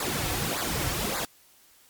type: noise with flanger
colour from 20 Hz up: pink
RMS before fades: -29 dBFS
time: 0-1.25 s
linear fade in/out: 2 ms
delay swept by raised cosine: 0.33 to 4.93 ms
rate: 1.7 Hz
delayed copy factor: -0.8
effects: white hiss -58 dBFS RMS until 1.89 s + MP3 96 kbps